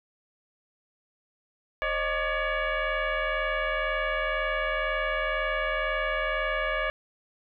sine tone with frequency modulation, 535 Hz, C5, 38 cents sharp, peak -25 dBFS, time 1.82-6.9 s, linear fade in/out 0 ms, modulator 576 Hz, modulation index 3.3, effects none

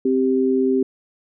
sine tone pair together, 261.6 / 392 Hz, C4 / G4, 0 / 0 cents, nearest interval perfect fifth, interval 700 cents, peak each -18 dBFS, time 0.05-0.83 s, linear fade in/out 5 ms, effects none

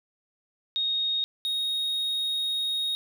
sine / triangle tone pair in turn, 3729 / 3742 Hz, A#7 / A#7, 0 / +6 cents, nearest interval unison, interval 6 cents, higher second, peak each -24 dBFS, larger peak neither, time 0.76-1.24 / 1.45-2.95 s, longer second, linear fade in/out 0 ms, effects none

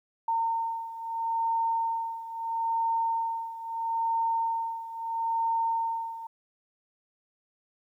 sine beating tone pair, 912 / 912.76 Hz, A#5 / A#5, -38 / -37 cents, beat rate 0.76 Hz, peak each -28 / -32 dBFS, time 0.28-6.27 s, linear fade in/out 5 ms, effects 11-bit

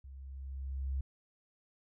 sine tone with level ramp, 67.1 Hz, C2, 44 cents sharp, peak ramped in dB -47 to -31 dBFS, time 0.04-1.01 s, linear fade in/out 5 ms, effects none

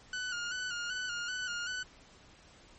sawtooth tone with vibrato, 1457 Hz, F#6, 27 cents flat, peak -31 dBFS, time 0.13-1.83 s, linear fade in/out 2 ms, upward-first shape square, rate 2.6 Hz, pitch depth 46 cents each way, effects pink hiss -58 dBFS RMS until 2.78 s + MP3 32 kbps

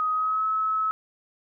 sine tone with pitch glide, 1256 to 1292.8 Hz, D#6 to E6, +16 to -34 cents, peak -22 dBFS, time 0-0.91 s, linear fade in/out 0 ms, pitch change +50 cents, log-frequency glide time 0.12-0.45 s, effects none

